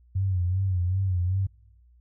sine tone with vibrato, 92.5 Hz, F#2, in tune, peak -22 dBFS, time 0.15-1.47 s, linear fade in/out 10 ms, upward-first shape sine, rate 2.6 Hz, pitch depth 86 cents each way, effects noise-tail reverb RT60 0.8 s tail -25 dB re dry + added 60 Hz sine -54 dBFS peak until 2 s

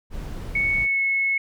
brown noise, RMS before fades -32 dBFS, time 0.1-0.88 s, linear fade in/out 50 ms
sine tone with pitch glide, 2217 to 2190 Hz, C#7 to C#7, 0 to -22 cents, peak -19 dBFS, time 0.55-1.38 s, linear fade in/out 5 ms, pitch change -22 cents, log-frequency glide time 0.8-1.01 s
effects none

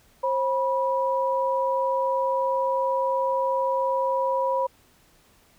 sine tone pair together, 533.1 / 976 Hz, C5 / B5, +32 / -21 cents, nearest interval minor seventh, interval 1047 cents, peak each -24 dBFS, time 0.23-4.67 s, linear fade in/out 10 ms, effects pink hiss -59 dBFS RMS until 5.58 s

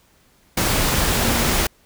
sine tone in noise, 233.3 Hz, A#3, 2 cents sharp, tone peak -26 dBFS, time 1.15-1.53 s, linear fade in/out 5 ms, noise pink, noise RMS -19 dBFS, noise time 0.57-1.67 s, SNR -10 dB, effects pink hiss -57 dBFS RMS until 1.85 s

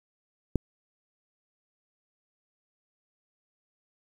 click, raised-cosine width 3 ms, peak -11 dBFS, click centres 0.557 s, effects 8-bit

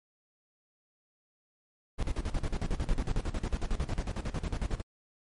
brown noise with tremolo, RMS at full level -29 dBFS, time 1.98-4.82 s, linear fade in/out 20 ms, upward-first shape square, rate 11 Hz, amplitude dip 80%, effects MP3 48 kbps

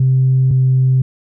sine tone pair in turn, 130.81 / 130.19 Hz, C3 / C3, 0 / -8 cents, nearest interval unison, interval 8 cents, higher first, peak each -8 dBFS, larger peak neither, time 0-0.51 / 0.51-1.02 s, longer neither, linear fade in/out 5 ms, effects tanh soft clip ceiling -5 dBFS

